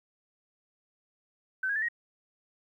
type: tone with pitch steps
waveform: sine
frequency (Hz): 1530 / 1639.8 / 1757.5 / 1883.7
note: G6 / G#6 / A6 / A#6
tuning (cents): -42 / -22 / -2 / +18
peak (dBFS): -27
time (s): 1.63-1.886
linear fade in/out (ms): 5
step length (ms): 64
effects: 11-bit